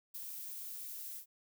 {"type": "noise with ADSR envelope", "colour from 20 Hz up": "violet", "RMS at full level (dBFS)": -43, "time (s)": [0.14, 1.26], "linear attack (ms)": 13, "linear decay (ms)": 30, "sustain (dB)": -2, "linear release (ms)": 94, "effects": []}